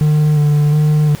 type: tone with vibrato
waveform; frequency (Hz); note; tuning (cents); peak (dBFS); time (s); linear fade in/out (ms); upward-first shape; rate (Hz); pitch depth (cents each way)
triangle; 149.7; D3; +33; -7; 0.01-1.15; 0; square; 1.4; 20
effects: pink hiss -36 dBFS RMS until 1.2 s